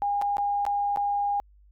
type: tone with dropouts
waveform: sine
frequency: 812 Hz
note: G#5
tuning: 39 cents flat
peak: -23 dBFS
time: 0.02-1.4 s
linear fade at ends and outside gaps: 0 ms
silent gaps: 0.215-0.221 / 0.369-0.382 / 0.652-0.665 / 0.961-0.972 s
effects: added 50 Hz sine -53 dBFS peak until 1.71 s